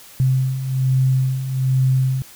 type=beating tone pair; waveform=sine; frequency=130 / 131.2 Hz; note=C3 / C3; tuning=-11 / +5 cents; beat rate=1.2 Hz; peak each=-22 / -16 dBFS; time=0.2-2.22 s; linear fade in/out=0 ms; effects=white hiss -43 dBFS RMS until 2.35 s